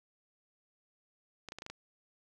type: clicks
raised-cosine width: 0.2 ms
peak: -26 dBFS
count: 6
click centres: 1.487 / 1.521 / 1.586 / 1.621 / 1.664 / 1.7 s
effects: none